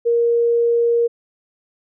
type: tone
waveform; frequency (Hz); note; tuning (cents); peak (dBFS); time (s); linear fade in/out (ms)
sine; 469.5; A#4; +12; -13; 0.05-1.08; 20
effects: none